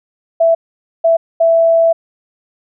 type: tone bursts at uneven times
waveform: sine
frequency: 662 Hz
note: E5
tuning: 7 cents sharp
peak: -7 dBFS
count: 3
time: 0.4-0.55 / 1.04-1.17 / 1.4-1.93 s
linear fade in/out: 10 ms
effects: none